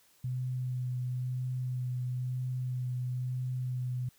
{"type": "tone with vibrato", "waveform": "sine", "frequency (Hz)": 126.2, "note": "B2", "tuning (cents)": 38, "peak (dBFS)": -31, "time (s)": [0.24, 4.09], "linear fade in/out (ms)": 5, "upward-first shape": "sine", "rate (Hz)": 1, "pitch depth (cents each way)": 14, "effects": ["white hiss -65 dBFS RMS until 4.18 s"]}